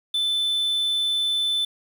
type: tone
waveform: triangle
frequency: 3520 Hz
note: A7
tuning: in tune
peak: -19 dBFS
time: 0.14-1.65 s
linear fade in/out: 5 ms
effects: 8-bit